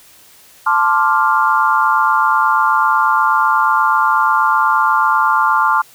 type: chord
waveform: sine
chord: D minor seventh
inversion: second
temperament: equal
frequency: 880 / 1046.5 / 1174.7 / 1396.9 Hz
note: A5 / C6 / D6 / F6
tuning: 0 / 0 / 0 / 0 cents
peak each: -16 dBFS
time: 0.66-5.82 s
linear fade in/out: 10 ms
effects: white hiss -45 dBFS RMS until 5.94 s